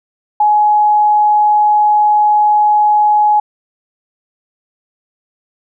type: tone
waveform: sine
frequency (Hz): 841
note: G#5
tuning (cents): +22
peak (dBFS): -7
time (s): 0.4-3.4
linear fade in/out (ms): 5
effects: none